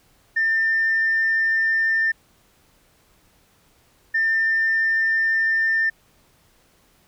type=tone pair in turn; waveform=sine; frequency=1797 / 1797 Hz; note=A6 / A6; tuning=+36 / +36 cents; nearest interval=unison; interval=0 cents; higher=neither; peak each=-16 dBFS; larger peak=neither; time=0.36-2.12 / 4.14-5.9 s; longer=neither; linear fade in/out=10 ms; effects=tanh soft clip ceiling -13 dBFS + pink hiss -59 dBFS RMS until 7.07 s